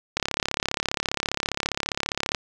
click train, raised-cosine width 0.2 ms, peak -6 dBFS, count 77, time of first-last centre 0.17-2.348 s, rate 34.9 Hz, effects none

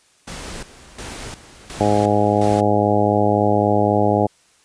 pink noise with tremolo, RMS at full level -32 dBFS, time 0.27-2.61 s, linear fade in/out 10 ms, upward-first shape square, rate 1.4 Hz, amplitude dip 75%
harmonic tone, 103.8 Hz, G#2, in tune, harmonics 1 / 2 / 3 / 4 / 5 / 6 / 7 / 8, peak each -22 / -22 / -22 / -22 / -22 / -22 / -22 / -22 dBFS, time 1.8-4.27 s, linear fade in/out 10 ms
effects white hiss -56 dBFS RMS until 4.64 s + resampled to 22050 Hz

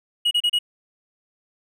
triangle tone bursts, 2900 Hz, F#7, 35 cents flat, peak -15 dBFS, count 4, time 0.25-0.59 s, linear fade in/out 10 ms, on 61 ms, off 32 ms, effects none

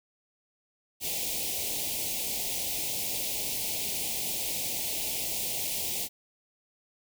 white band-stop noise, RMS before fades -32 dBFS, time 1-6.09 s, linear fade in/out 50 ms, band 850 to 2200 Hz, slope 48 dB/octave, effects none

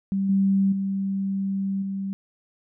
sine tone with level steps, 194.9 Hz, G3, 10 cents flat, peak -21 / -17 / -23 / -26 dBFS, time 0.12-2.13 s, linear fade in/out 0 ms, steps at 0.29 / 0.72 / 1.82 s, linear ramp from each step 5 ms, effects none

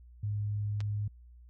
sine tone, 104 Hz, G#2, 3 cents sharp, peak -30 dBFS, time 0.23-1.08 s, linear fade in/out 5 ms
clicks, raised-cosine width 0.2 ms, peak -26 / -36 dBFS, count 2, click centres 0.805 / 0.812 s
effects added 60 Hz sine -51 dBFS peak until 1.49 s

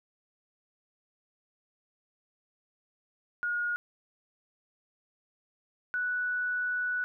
sine tone pair in turn, 1437 / 1478.3 Hz, F6 / F#6, +49 / -2 cents, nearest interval unison, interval 49 cents, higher second, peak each -28 dBFS, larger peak neither, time 3.43-3.76 / 5.94-7.04 s, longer second, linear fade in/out 0 ms, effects none

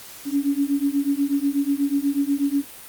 sine beating tone pair, 277.8 / 286 Hz, C#4 / D4, +4 / -46 cents, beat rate 8.2 Hz, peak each -22 dBFS, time 0.25-2.65 s, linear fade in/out 50 ms, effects white hiss -41 dBFS RMS until 2.88 s + Opus 48 kbps

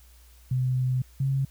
sine tone pair in turn, 127.9 / 135.51 Hz, C3 / C#3, -39 / -39 cents, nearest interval minor second, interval 100 cents, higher second, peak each -22 dBFS, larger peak neither, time 0.51-1.02 / 1.2-1.45 s, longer first, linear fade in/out 5 ms, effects added 60 Hz sine -51 dBFS peak until 1.5 s + white hiss -59 dBFS RMS until 1.5 s

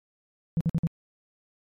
sine tone bursts, 164.81 Hz, E3, in tune, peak -19 dBFS, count 4, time 0.57-0.87 s, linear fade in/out 0 ms, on 36 ms, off 52 ms, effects tanh soft clip ceiling -18 dBFS + MP3 64 kbps

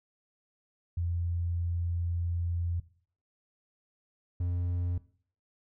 sine / triangle tone pair in turn, 86 / 88.26 Hz, F2 / F2, -26 / +19 cents, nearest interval unison, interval 45 cents, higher second, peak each -28 / -26 dBFS, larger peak second, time 0.97-2.8 / 4.4-4.98 s, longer first, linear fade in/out 5 ms, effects noise-tail reverb RT60 0.5 s tail -18 dB re dry

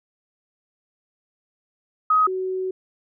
sine tone pair in turn, 1261 / 374.2 Hz, D#6 / F#4, +23 / +20 cents, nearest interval octave + major sixth, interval 2103 cents, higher first, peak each -14 / -23 dBFS, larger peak first, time 2.1-2.27 / 2.27-2.71 s, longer second, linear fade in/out 5 ms, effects none

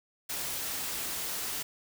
white noise, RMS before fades -35 dBFS, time 0.29-1.63 s, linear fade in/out 10 ms, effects none

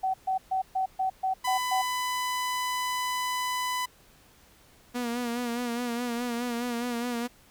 sine tone bursts, 758 Hz, F#5, 42 cents sharp, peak -24 dBFS, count 8, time 0.03-1.82 s, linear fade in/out 10 ms, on 110 ms, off 130 ms
sawtooth tone, 1000 Hz, B5, 21 cents sharp, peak -24 dBFS, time 1.44-3.86 s, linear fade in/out 10 ms
sawtooth tone with vibrato, 239.8 Hz, A#3, 49 cents sharp, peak -25 dBFS, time 4.94-7.28 s, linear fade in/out 20 ms, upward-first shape sine, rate 4.8 Hz, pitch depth 50 cents each way
effects pink hiss -58 dBFS RMS until 7.5 s

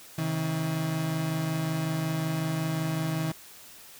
35% pulse tone pair together, 134.3 / 159.71 Hz, C3 / D#3, +46 / +46 cents, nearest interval minor third, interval 300 cents, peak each -33 / -26 dBFS, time 0.18-3.32 s, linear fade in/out 5 ms, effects white hiss -49 dBFS RMS until 3.99 s

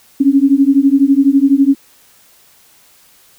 sine beating tone pair, 270 / 282 Hz, C#4 / C#4, -45 / +30 cents, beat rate 12 Hz, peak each -10 dBFS, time 0.2-1.75 s, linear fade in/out 10 ms, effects white hiss -48 dBFS RMS until 3.38 s

